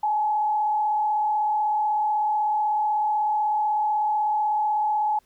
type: tone with frequency modulation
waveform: sine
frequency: 848 Hz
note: G#5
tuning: 36 cents sharp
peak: -20 dBFS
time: 0.03-5.19 s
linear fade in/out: 5 ms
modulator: 36.1 Hz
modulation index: 0.51
effects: pink hiss -64 dBFS RMS until 5.25 s